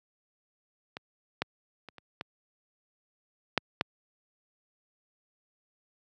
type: clicks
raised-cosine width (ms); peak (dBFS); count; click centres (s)
0.3; -22 / -12 / -28 / -30 / -19 / -7 / -9; 7; 0.969 / 1.42 / 1.887 / 1.983 / 2.211 / 3.577 / 3.811
effects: high-pass 100 Hz 12 dB/octave